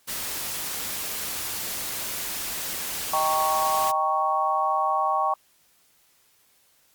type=noise; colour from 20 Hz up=white; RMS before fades=-31 dBFS; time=0.07-3.92 s; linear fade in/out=20 ms
type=chord; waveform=sine; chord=Eb dominant seventh; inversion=none; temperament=equal; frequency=622.3 / 784 / 932.3 / 1108.7 Hz; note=Eb5 / G5 / Bb5 / Db6; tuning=0 / 0 / 0 / 0 cents; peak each=-30 / -25 / -30 / -24 dBFS; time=3.13-5.34 s; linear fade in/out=5 ms
effects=white hiss -62 dBFS RMS until 6.94 s + Opus 48 kbps